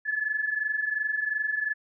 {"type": "tone pair together", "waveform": "sine", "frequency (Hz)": [1703, 1725.8], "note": ["G#6", "A6"], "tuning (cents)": [43, -34], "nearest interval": "unison", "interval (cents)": 23, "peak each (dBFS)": [-31, -27], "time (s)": [0.05, 1.74], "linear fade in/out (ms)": 20, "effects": []}